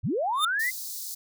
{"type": "linear sweep", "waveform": "sine", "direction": "up", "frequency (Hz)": [65.5, 2093], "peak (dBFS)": -24, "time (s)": [0.03, 0.71], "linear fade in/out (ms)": 20}
{"type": "tone with exponential growth", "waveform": "45% pulse", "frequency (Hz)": 3600, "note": "A7", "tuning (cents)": 39, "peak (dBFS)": -19, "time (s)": [0.33, 0.45], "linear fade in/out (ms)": 5, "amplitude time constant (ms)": 24}
{"type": "high-pass noise", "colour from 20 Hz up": "white", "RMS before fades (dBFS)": -36, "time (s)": [0.59, 1.15], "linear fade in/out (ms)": 10, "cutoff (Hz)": 4100, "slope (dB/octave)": 48}
{"effects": []}